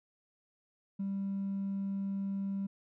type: tone with hard clipping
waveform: sine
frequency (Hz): 196.3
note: G3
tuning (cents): +3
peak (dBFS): -33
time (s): 0.99-2.67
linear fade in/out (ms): 10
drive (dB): 1
effects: none